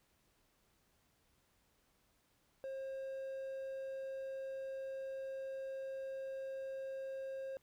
triangle tone, 535 Hz, C5, 38 cents sharp, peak -39 dBFS, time 2.64-7.57 s, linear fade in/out 0 ms, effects pink hiss -75 dBFS RMS until 7.62 s

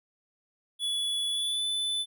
square tone with pitch glide, 3411 to 3503 Hz, G#7 to A7, +46 to -8 cents, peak -28 dBFS, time 0.79-2.06 s, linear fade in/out 50 ms, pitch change +46 cents, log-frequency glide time 1.3-1.65 s, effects none

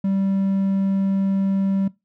triangle tone, 194.5 Hz, G3, 13 cents flat, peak -16 dBFS, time 0.04-1.88 s, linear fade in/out 5 ms, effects noise-tail reverb RT60 0.2 s tail -20 dB re dry

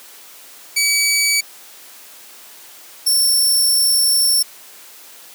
15% pulse tone pair in turn, 2280 / 5423 Hz, C#7 / E8, +48 / +48 cents, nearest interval octave + minor third, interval 1500 cents, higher second, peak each -7 dBFS, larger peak neither, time 0.76-1.41 / 3.06-4.43 s, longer second, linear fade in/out 10 ms, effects white hiss -41 dBFS RMS until 5.34 s + high-pass 300 Hz 12 dB/octave

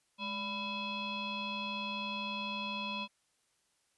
sine tone with frequency modulation, 1786 Hz, A6, 25 cents sharp, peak -35 dBFS, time 0.18-3.08 s, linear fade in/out 50 ms, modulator 789 Hz, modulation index 2.4, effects white hiss -75 dBFS RMS until 3.97 s + resampled to 24000 Hz

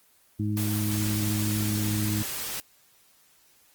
harmonic tone, 105.1 Hz, G#2, 21 cents sharp, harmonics 1 / 2 / 3, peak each -27 / -30 / -32 dBFS, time 0.39-2.23 s, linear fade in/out 10 ms
white noise, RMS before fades -33 dBFS, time 0.57-2.6 s, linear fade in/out 0 ms
effects white hiss -61 dBFS RMS until 3.74 s + Opus 24 kbps

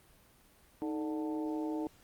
harmonic tone with a mistuned harmonic, 147.2 Hz, D3, 4 cents sharp, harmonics 2 / 3 / 4 / 5 / 6, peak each -34 / -42 / -46 / -48 / -46 dBFS, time 0.82-1.87 s, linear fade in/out 0 ms, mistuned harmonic 2, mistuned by +100 cents, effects pink hiss -63 dBFS RMS until 2.03 s + Opus 32 kbps

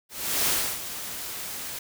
white noise with ADSR envelope, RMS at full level -23 dBFS, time 0.09-1.79 s, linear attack 380 ms, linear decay 310 ms, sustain -12 dB, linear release 5 ms, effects none

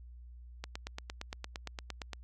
click train, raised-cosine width 0.2 ms, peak -22 dBFS, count 14, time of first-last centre 0.64-2.133 s, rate 8.71 Hz, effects added 60 Hz sine -48 dBFS peak until 2.23 s + AAC 48 kbps

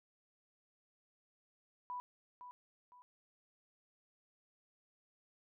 sine tone with echo, 987.8 Hz, B5, in tune, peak -40 dBFS, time 1.9-2 s, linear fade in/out 0 ms, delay 510 ms, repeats 2, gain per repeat -9 dB, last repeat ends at 3.02 s, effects none

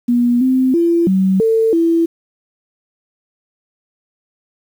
sine tone with pitch steps, 241.4 / 259.2 / 339.2 / 190 / 447.8 / 332.8 Hz, B3 / C4 / E4 / F#3 / A4 / E4, -39 / -16 / +50 / +46 / +30 / +17 cents, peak -10 dBFS, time 0.08-2.06 s, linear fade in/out 10 ms, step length 330 ms, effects 7-bit

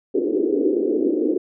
pink band-pass noise, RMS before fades -20 dBFS, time 0.14-1.38 s, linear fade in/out 10 ms, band 290 to 440 Hz, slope 48 dB/octave, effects none

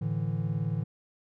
triangle chord, A suspended fourth, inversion none, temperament equal, 110 / 146.83 / 164.81 Hz, A2 / D3 / E3, 0 / 0 / 0 cents, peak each -30 dBFS, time 0.01-0.84 s, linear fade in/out 10 ms, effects none

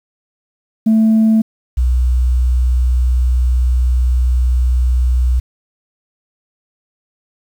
sine tone pair in turn, 220.8 / 62.21 Hz, A3 / B1, +6 / +13 cents, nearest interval octave + minor seventh, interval 2193 cents, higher first, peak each -6 / -9 dBFS, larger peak first, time 0.86-1.42 / 1.77-5.4 s, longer second, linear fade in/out 10 ms, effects tanh soft clip ceiling -6 dBFS + 7-bit

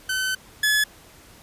sawtooth tone pair in turn, 1523 / 1709.5 Hz, F#6 / G#6, +50 / +50 cents, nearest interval major second, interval 200 cents, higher second, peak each -19 / -14 dBFS, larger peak second, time 0.09-0.35 / 0.63-0.84 s, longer first, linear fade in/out 5 ms, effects pink hiss -49 dBFS RMS until 1.42 s + resampled to 32000 Hz

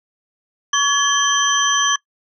sine tone cluster, 1128 / 1702 / 3154 / 6000 Hz, C#6 / G#6 / G7 / F#8, +30 / +42 / +10 / +23 cents, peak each -19 dBFS, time 0.73-1.96 s, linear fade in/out 5 ms, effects noise-tail reverb RT60 0.1 s tail -22 dB re dry

